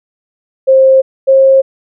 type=tone pair in turn; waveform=sine; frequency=530 / 535.8 Hz; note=C5 / C5; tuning=+22 / +41 cents; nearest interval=unison; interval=19 cents; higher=second; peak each=-3 dBFS; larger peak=neither; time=0.67-1.02 / 1.27-1.62 s; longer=neither; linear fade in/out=20 ms; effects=none